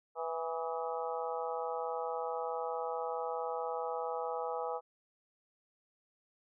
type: harmonic tone with a mistuned harmonic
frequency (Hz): 164.6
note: E3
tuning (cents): -2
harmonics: 3 / 4 / 5 / 6 / 7 / 8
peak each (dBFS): -38 / -42 / -39 / -46 / -46 / -45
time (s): 0.15-4.81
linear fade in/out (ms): 50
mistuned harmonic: 8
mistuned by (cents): -64
effects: none